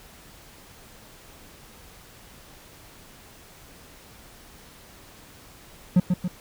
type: tone with echo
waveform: triangle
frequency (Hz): 180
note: F#3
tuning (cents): -47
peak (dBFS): -11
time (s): 5.96-6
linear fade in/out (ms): 5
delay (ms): 140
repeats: 2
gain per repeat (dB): -5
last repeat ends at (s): 6.28
effects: pink hiss -49 dBFS RMS until 6.4 s

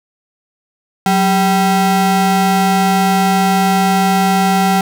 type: ring-modulated tone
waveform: square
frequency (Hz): 293.7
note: D4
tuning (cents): 0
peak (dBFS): -8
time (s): 1.06-4.81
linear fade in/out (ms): 2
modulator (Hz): 480
effects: none

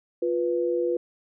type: tone pair together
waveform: sine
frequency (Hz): 351 / 492.2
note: F4 / B4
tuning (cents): +9 / -6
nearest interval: tritone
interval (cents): 585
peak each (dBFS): -25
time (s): 0.22-0.97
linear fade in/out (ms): 5
effects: none

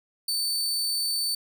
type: tone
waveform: sawtooth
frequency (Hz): 4538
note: C#8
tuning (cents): +40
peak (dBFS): -22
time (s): 0.28-1.35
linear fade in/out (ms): 5
effects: none

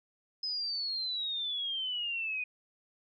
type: exponential sweep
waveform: sine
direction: down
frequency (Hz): 5100 to 2471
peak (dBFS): -32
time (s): 0.43-2.44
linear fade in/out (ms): 5
effects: none

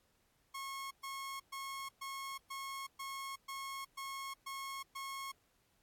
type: tone bursts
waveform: sawtooth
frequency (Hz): 1089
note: C#6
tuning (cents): -31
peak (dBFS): -38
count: 10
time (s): 0.54-5.32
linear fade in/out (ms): 10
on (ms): 370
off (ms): 120
effects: pink hiss -75 dBFS RMS until 5.82 s + AAC 64 kbps

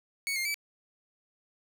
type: tone with pitch steps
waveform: sawtooth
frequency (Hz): 2224 / 2120 / 2302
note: C#7 / C7 / D7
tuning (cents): +5 / +22 / -35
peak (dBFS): -26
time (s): 0.27-0.543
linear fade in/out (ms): 0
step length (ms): 91
effects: none

